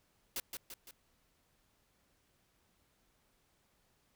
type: noise with echo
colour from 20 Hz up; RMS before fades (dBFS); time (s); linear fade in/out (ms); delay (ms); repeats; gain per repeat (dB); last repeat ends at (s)
white; -38; 0.36-0.4; 2; 170; 3; -5; 0.91
effects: pink hiss -74 dBFS RMS until 4.15 s